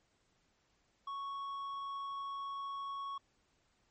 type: tone with tanh clipping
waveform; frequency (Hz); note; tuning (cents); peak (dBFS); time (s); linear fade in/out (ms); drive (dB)
triangle; 1108.7; C#6; 0; -40; 1.07-3.18; 5; 10
effects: pink hiss -75 dBFS RMS until 3.9 s + MP3 32 kbps